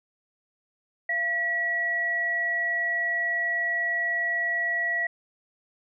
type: tone pair together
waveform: sine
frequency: 683 / 1931.8 Hz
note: F5 / B6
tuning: -39 / -39 cents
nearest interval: octave + tritone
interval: 1800 cents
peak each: -34 / -24 dBFS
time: 1.09-5.07 s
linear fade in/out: 5 ms
effects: none